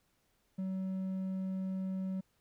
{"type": "tone with hard clipping", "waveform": "sine", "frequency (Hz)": 189, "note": "F#3", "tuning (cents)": 37, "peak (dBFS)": -35, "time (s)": [0.58, 2.21], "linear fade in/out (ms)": 10, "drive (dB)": 3, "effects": ["pink hiss -75 dBFS RMS until 2.4 s"]}